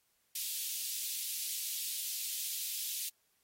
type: high-pass noise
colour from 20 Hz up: white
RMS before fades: -38 dBFS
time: 0.35-3.09 s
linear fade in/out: 5 ms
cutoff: 2900 Hz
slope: 24 dB/octave
effects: white hiss -75 dBFS RMS until 3.43 s + AAC 48 kbps